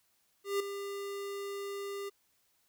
square tone with ADSR envelope, 400 Hz, G4, 35 cents sharp, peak -28 dBFS, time 0.44-2.1 s, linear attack 160 ms, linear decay 5 ms, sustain -10 dB, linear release 18 ms, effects white hiss -73 dBFS RMS until 2.68 s

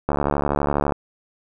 click train, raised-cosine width 1 ms, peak -6 dBFS, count 61, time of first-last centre 0.09-0.922 s, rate 72.1 Hz, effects none

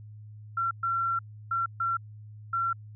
sine tone bursts at uneven times, 1361 Hz, F6, 45 cents flat, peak -25 dBFS, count 5, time 0.57-0.71 / 0.83-1.19 / 1.51-1.66 / 1.8-1.97 / 2.53-2.73 s, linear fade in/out 5 ms, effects added 106 Hz sine -43 dBFS peak until 2.95 s

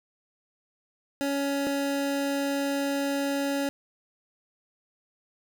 25% pulse tone pair in turn, 279.7 / 279.7 Hz, C#4 / C#4, +16 / +16 cents, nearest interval unison, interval 0 cents, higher neither, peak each -22 dBFS, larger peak neither, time 1.21-1.67 / 1.67-3.69 s, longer second, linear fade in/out 0 ms, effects none

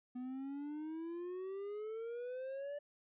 triangle exponential sweep, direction up, 246.9 to 586 Hz, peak -39 dBFS, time 0.15-2.79 s, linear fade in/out 10 ms, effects resampled to 8000 Hz

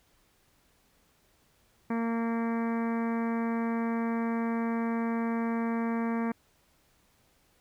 harmonic tone, 230 Hz, A#3, 23 cents flat, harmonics 1 / 2 / 3 / 4 / 5 / 6 / 7 / 8 / 9 / 10, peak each -28 / -37 / -41 / -40 / -42 / -49 / -46 / -48 / -50 / -50 dBFS, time 1.9-6.32 s, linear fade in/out 5 ms, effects pink hiss -67 dBFS RMS until 7.6 s

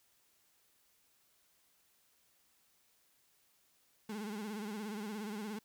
35% pulse tone with vibrato, 210.8 Hz, G#3, 26 cents sharp, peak -38 dBFS, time 4.09-5.59 s, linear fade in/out 5 ms, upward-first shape sine, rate 17 Hz, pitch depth 87 cents each way, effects white hiss -72 dBFS RMS until 5.64 s

